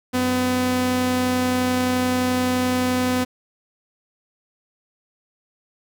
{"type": "tone pair together", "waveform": "sawtooth", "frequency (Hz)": [94.5, 251.9], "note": ["F#2", "B3"], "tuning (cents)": [37, 34], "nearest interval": "octave + perfect fourth", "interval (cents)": 1697, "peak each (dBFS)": [-26, -15], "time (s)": [0.13, 3.25], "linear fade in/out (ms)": 20, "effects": []}